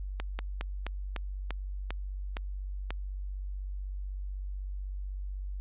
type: slowing click train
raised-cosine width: 0.3 ms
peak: -19 dBFS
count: 9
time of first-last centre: 0.2-2.906 s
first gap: 190 ms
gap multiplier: 1.16
effects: added 48 Hz sine -34 dBFS peak until 5.6 s + resampled to 8000 Hz